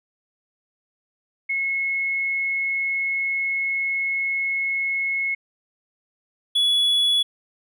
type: tone pair in turn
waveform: sine / triangle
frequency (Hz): 2179 / 3395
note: C#7 / G#7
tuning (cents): -30 / +37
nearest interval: minor sixth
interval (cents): 767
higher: second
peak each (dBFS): -21 / -15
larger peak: second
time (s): 1.49-5.35 / 6.55-7.23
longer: first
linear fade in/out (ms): 10
effects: none